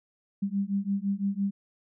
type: beating tone pair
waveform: sine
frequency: 195.6 / 201.5 Hz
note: G3 / G3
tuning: -4 / +48 cents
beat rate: 5.9 Hz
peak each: -29 dBFS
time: 0.42-1.51 s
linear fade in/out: 10 ms
effects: none